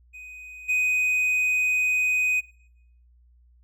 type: tone with level steps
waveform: triangle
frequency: 2500 Hz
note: D#7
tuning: 8 cents sharp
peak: -38 / -19 dBFS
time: 0.13-2.41 s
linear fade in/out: 20 ms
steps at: 0.68 s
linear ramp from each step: 20 ms
effects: noise-tail reverb RT60 0.7 s tail -19 dB re dry + added 60 Hz sine -54 dBFS peak until 3.63 s